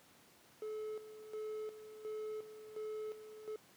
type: tone with tremolo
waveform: triangle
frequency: 430.9 Hz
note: A4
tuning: 36 cents flat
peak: -38 dBFS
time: 0.62-3.56 s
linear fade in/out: 2 ms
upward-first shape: square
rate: 1.4 Hz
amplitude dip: 70%
effects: pink hiss -64 dBFS RMS until 3.76 s + high-pass 150 Hz 12 dB/octave